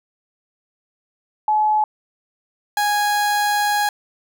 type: tone pair in turn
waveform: sine / 30% pulse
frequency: 854 / 827.8 Hz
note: G#5 / G#5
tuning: +48 / -6 cents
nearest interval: minor second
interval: 54 cents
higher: first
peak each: -14 dBFS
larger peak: neither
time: 1.48-1.84 / 2.77-3.89 s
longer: second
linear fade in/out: 2 ms
effects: none